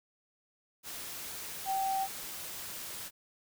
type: tone in noise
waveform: sine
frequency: 774 Hz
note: G5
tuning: 22 cents flat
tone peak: -29 dBFS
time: 1.65-2.08 s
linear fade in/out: 50 ms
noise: white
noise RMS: -42 dBFS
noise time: 0.83-3.11 s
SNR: +10 dB
effects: none